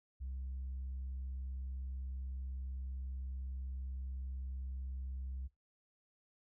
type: tone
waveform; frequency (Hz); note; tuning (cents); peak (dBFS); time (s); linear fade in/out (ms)
sine; 65.41; C2; 0; -38; 0.2-5.48; 20
effects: noise-tail reverb RT60 0.2 s tail -21 dB re dry + tanh soft clip ceiling -37 dBFS